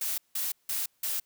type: noise bursts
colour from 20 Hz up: blue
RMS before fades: -31 dBFS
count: 4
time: 0.01-1.2 s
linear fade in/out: 5 ms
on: 170 ms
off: 170 ms
effects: white hiss -71 dBFS RMS until 1.25 s

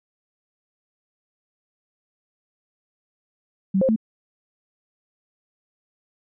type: tone with pitch steps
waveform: sine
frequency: 192.2 / 530 / 220.9 Hz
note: G3 / C5 / A3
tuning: -34 / +22 / +7 cents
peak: -16 dBFS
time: 3.74-3.962 s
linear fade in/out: 10 ms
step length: 74 ms
effects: none

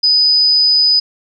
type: tone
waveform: sine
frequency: 4987 Hz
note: D#8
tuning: 3 cents sharp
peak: -8 dBFS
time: 0.03-1 s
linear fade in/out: 10 ms
effects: none

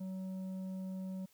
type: tone with tanh clipping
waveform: triangle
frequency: 188.2 Hz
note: F#3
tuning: 30 cents sharp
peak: -40 dBFS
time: 0-1.26 s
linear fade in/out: 10 ms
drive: 11 dB
effects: white hiss -69 dBFS RMS until 1.33 s

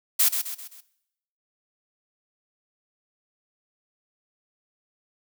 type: noise with echo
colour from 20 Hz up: blue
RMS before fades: -19 dBFS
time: 0.19-0.29 s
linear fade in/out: 10 ms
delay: 130 ms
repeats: 4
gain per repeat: -7 dB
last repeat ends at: 0.81 s
effects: noise-tail reverb RT60 0.8 s tail -18 dB re dry

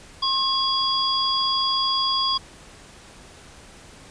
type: tone cluster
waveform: sine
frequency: 1073 / 3340 / 4830 Hz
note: C6 / G#7 / D8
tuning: +43 / +9 / +48 cents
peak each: -24 dBFS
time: 0.22-2.38 s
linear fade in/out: 10 ms
effects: pink hiss -46 dBFS RMS until 4.1 s + resampled to 22050 Hz

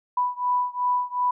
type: beating tone pair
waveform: sine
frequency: 987.8 / 990.5 Hz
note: B5 / B5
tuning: 0 / +5 cents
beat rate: 2.7 Hz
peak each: -24 / -25 dBFS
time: 0.17-1.31 s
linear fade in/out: 5 ms
effects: none

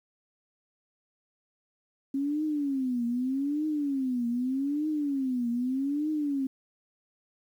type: tone with vibrato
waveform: sine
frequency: 270 Hz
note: C#4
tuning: 45 cents flat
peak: -26 dBFS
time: 2.14-6.47 s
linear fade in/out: 5 ms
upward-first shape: triangle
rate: 0.82 Hz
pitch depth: 250 cents each way
effects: 10-bit

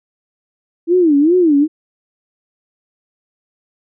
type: tone with vibrato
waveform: sine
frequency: 321.3 Hz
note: E4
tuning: 44 cents flat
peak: -8 dBFS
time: 0.87-1.68 s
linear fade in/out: 50 ms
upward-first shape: sine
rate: 2.5 Hz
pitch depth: 230 cents each way
effects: none

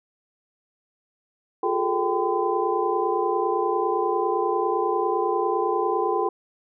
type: tone cluster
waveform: sine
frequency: 355.7 / 413.3 / 443.3 / 782 / 1017 Hz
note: F4 / G#4 / A4 / G5 / C6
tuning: +32 / -8 / +13 / -4 / -50 cents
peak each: -27 dBFS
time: 1.63-6.29 s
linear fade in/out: 5 ms
effects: none

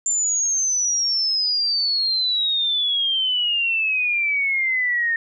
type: exponential sweep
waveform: sine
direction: down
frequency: 7270 to 1826 Hz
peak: -18 dBFS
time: 0.06-5.16 s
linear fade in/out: 2 ms
effects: none

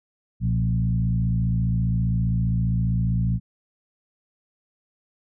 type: tone with frequency modulation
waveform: sine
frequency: 119.7 Hz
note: A#2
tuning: 46 cents sharp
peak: -19 dBFS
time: 0.4-3.4 s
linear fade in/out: 50 ms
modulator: 55.1 Hz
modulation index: 1.1
effects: none

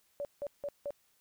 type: tone bursts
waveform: sine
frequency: 573 Hz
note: D5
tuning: 43 cents flat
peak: -34 dBFS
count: 4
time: 0.2-0.906 s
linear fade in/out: 0 ms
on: 49 ms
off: 170 ms
effects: white hiss -71 dBFS RMS until 1.2 s

